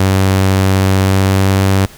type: tone with pitch glide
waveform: sawtooth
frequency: 95.7 to 96.59 Hz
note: G2 to G2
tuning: -41 to -25 cents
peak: -5 dBFS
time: 0-1.86 s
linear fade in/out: 5 ms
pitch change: +16 cents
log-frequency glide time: 0.96-1.5 s
effects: pink hiss -38 dBFS RMS until 1.97 s